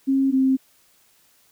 sine tone pair in turn, 270 / 264.3 Hz, C#4 / C4, -45 / +18 cents, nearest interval unison, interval 37 cents, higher first, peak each -16 / -15 dBFS, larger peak second, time 0.07-0.32 / 0.32-0.57 s, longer neither, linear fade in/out 20 ms, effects white hiss -59 dBFS RMS until 1.51 s

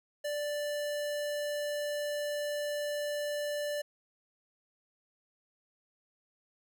square tone, 587.3 Hz, D5, in tune, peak -33 dBFS, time 0.24-3.82 s, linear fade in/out 10 ms, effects none

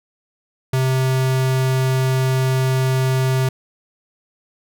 square tone, 130.81 Hz, C3, in tune, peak -16 dBFS, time 0.73-3.49 s, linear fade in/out 5 ms, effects none

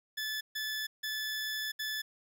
20% pulse tone bursts at uneven times, 1734 Hz, A6, 26 cents flat, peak -29 dBFS, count 4, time 0.17-0.41 / 0.55-0.87 / 1.03-1.72 / 1.79-2.02 s, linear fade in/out 10 ms, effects 11-bit

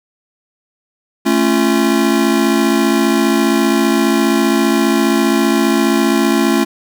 square chord, A augmented, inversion none, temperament just, 220 / 275 / 343.8 Hz, A3 / C#4 / E#4, 0 / -14 / -27 cents, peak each -16 dBFS, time 1.25-6.65 s, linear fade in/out 20 ms, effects 8-bit

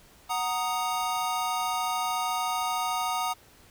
square chord, D# minor, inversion first, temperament equal, 740 / 932.3 / 1244.5 Hz, F#5 / A#5 / D#6, 0 / 0 / 0 cents, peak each -32 dBFS, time 0.29-3.34 s, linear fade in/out 20 ms, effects pink hiss -56 dBFS RMS until 3.7 s

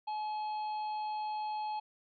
harmonic tone with a mistuned harmonic, 853 Hz, G#5, 46 cents sharp, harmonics 1 / 3 / 4 / 5, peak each -34 / -53 / -57 / -53 dBFS, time 0.07-1.8 s, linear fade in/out 10 ms, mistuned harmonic 4, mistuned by -82 cents, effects none

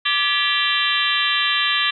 harmonic tone with a mistuned harmonic, 392 Hz, G4, in tune, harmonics 3 / 4 / 5 / 6 / 7 / 8 / 9 / 10, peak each -25 / -24 / -27 / -28 / -25 / -23 / -25 / -26 dBFS, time 0.05-1.91 s, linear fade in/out 10 ms, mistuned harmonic 4, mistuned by +140 cents, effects none

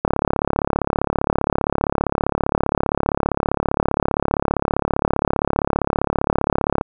click train, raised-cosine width 1 ms, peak -3 dBFS, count 239, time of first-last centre 0.05-6.811 s, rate 35.2 Hz, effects none

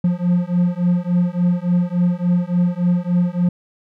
triangle beating tone pair, 175.1 / 178.6 Hz, F3 / F3, +5 / +39 cents, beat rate 3.5 Hz, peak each -16 dBFS, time 0.04-3.49 s, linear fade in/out 5 ms, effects none

